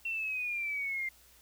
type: exponential sweep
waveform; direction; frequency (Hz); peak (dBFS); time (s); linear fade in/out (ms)
sine; down; 2724 to 2093; -32; 0.05-1.09; 5
effects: added 60 Hz sine -66 dBFS peak until 1.41 s + white hiss -61 dBFS RMS until 1.41 s